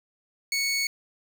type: tone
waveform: 20% pulse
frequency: 2217 Hz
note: C#7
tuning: in tune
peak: -19 dBFS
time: 0.52-0.87 s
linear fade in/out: 2 ms
effects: none